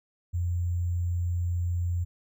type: tone with sample-and-hold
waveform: sine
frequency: 87.31 Hz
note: F2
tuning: in tune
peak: -25 dBFS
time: 0.33-2.05 s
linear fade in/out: 20 ms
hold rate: 7350 Hz
effects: none